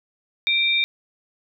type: tone pair together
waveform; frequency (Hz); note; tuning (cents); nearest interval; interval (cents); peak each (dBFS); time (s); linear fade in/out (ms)
sine; 2349 / 3679; D7 / A#7; 0 / -24; minor sixth; 776; -20; 0.47-0.84; 0
effects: none